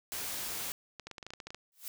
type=noise; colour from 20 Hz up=white; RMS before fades=-38 dBFS; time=0.12-0.72 s; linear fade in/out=0 ms
type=clicks; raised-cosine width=0.2 ms; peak=-26 dBFS; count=12; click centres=0.997 / 1.07 / 1.113 / 1.182 / 1.228 / 1.266 / 1.305 / 1.336 / 1.402 / 1.47 / 1.505 / 1.546 s
type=noise with exponential growth; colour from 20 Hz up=blue; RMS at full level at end=-38 dBFS; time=1.72-1.88 s; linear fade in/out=1 ms; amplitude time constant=34 ms
effects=none